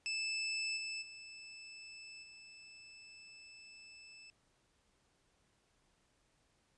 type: tone with level steps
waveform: 25% pulse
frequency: 2629 Hz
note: E7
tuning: 5 cents flat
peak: -32 / -36 / -46 / -50 dBFS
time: 0.06-4.3 s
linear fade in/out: 0 ms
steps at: 0.76 / 1.01 / 2.22 s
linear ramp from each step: 20 ms
effects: pink hiss -75 dBFS RMS until 6.77 s + resampled to 22050 Hz